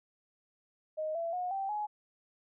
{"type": "tone with pitch steps", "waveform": "sine", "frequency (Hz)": [622.3, 670.8, 723.1, 779.5, 840.3], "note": ["D#5", "E5", "F#5", "G5", "G#5"], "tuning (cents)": [0, 30, -40, -10, 20], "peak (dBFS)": -32, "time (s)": [0.97, 1.87], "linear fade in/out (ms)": 20, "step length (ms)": 180, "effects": []}